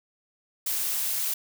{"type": "noise", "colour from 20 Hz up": "blue", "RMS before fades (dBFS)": -28, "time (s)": [0.66, 1.34], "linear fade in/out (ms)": 5, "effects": []}